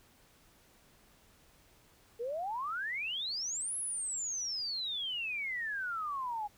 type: exponential two-way sweep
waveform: sine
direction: up then down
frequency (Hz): 449.3 to 10960 to 812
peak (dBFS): -34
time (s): 2.19-6.48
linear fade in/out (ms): 20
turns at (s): 3.77
effects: pink hiss -64 dBFS RMS until 6.57 s